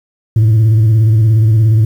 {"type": "tone with vibrato", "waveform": "sine", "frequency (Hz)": 110, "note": "A2", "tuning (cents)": 0, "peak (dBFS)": -3, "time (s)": [0.36, 1.85], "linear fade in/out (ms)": 5, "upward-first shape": "square", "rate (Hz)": 17, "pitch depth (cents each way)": 49, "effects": ["tanh soft clip ceiling -5 dBFS", "7-bit"]}